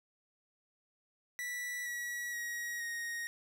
45% pulse tone with pitch steps, 1957 / 1927.8 / 1899.1 / 1870.8 Hz, B6 / B6 / A#6 / A#6, -16 / -42 / +32 / +6 cents, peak -37 dBFS, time 1.39-3.27 s, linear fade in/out 0 ms, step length 470 ms, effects none

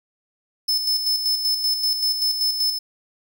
45% pulse tone with tremolo, 5240 Hz, E8, 11 cents flat, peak -18 dBFS, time 0.68-2.79 s, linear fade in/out 10 ms, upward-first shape square, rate 5.2 Hz, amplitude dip 50%, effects none

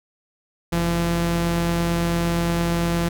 sawtooth tone pair together, 44.68 / 170 Hz, F1 / F3, +40 / -46 cents, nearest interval octave + major seventh, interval 2314 cents, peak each -24 / -16 dBFS, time 0.72-3.09 s, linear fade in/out 10 ms, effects none

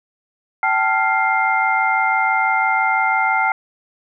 sine tone cluster, 770 / 876 / 1392 / 2105 Hz, G5 / A5 / F6 / C7, -31 / -8 / -6 / +10 cents, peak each -20 dBFS, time 0.63-3.52 s, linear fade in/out 2 ms, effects none

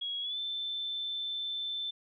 sine tone with pitch glide, 3319 to 3537 Hz, G#7 to A7, -2 to +8 cents, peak -33 dBFS, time 0.01-1.91 s, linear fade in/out 10 ms, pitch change +110 cents, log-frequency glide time 0.21-0.38 s, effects none

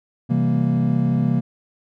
triangle chord, C dominant seventh, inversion none, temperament equal, 130.81 / 164.81 / 196 / 233.1 Hz, C3 / E3 / G3 / Bb3, 0 / 0 / 0 / 0 cents, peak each -19 / -20 / -23 / -19 dBFS, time 0.29-1.41 s, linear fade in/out 20 ms, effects none

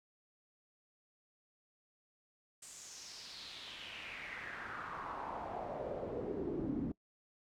brown noise with band-pass filter sweep, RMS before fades -43 dBFS, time 2.62-6.92 s, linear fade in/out 5 ms, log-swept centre 8000 to 250 Hz, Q 3.7, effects noise-tail reverb RT60 0.1 s tail -23 dB re dry

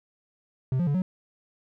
triangle tone with pitch steps, 129.8 / 175.6 / 143.5 / 184.9 Hz, C3 / F3 / D3 / F#3, -13 / +10 / -40 / -1 cents, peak -20 dBFS, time 0.72-1.02 s, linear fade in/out 2 ms, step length 75 ms, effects none

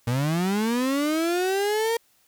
35% pulse linear sweep, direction up, 115.2 to 467.2 Hz, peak -20 dBFS, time 0.07-1.97 s, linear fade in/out 5 ms, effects white hiss -63 dBFS RMS until 2.27 s

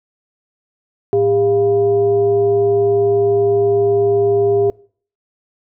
sine tone with frequency modulation, 402.1 Hz, G4, 44 cents sharp, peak -11 dBFS, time 1.13-4.7 s, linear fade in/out 0 ms, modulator 292 Hz, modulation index 0.47, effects noise-tail reverb RT60 0.5 s tail -24 dB re dry

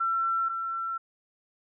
sine tone pair in turn, 1348 / 1348 Hz, E6 / E6, +38 / +38 cents, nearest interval unison, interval 0 cents, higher neither, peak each -24 / -29 dBFS, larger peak first, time 0-0.49 / 0.49-0.98 s, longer neither, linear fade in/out 10 ms, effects none

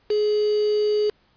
sine tone with quantisation, 420.3 Hz, G#4, 21 cents sharp, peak -18 dBFS, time 0.1-1.1 s, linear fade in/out 5 ms, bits 5, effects pink hiss -62 dBFS RMS until 1.36 s + resampled to 11025 Hz

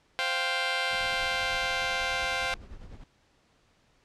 10% pulse chord, C suspended fourth, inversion none, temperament just, 523.3 / 697.7 / 784.9 Hz, C5 / F5 / G5, 0 / -2 / +2 cents, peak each -24 dBFS, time 0.19-2.54 s, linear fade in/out 0 ms
brown noise with tremolo, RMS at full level -42 dBFS, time 0.91-3.04 s, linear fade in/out 5 ms, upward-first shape triangle, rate 10 Hz, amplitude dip 70%
effects pink hiss -66 dBFS RMS until 4.04 s + low-pass 6000 Hz 12 dB/octave

